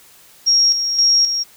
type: tone with tremolo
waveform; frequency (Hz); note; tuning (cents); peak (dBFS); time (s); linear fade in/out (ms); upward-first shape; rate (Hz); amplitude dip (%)
sine; 5588; F8; 0; -10; 0.46-1.44; 20; square; 1.9; 55
effects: white hiss -47 dBFS RMS until 1.56 s